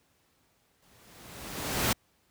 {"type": "noise with exponential growth", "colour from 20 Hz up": "pink", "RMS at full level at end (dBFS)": -24, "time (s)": [0.82, 1.93], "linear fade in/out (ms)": 5, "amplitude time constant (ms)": 240, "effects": ["pink hiss -69 dBFS RMS until 2.3 s", "high-pass 60 Hz 12 dB/octave"]}